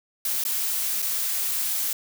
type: noise with dropouts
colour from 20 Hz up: blue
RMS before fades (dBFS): -26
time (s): 0.25-1.93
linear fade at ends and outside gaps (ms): 2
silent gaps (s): 0.439-0.451 / 1.02-1.024
effects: none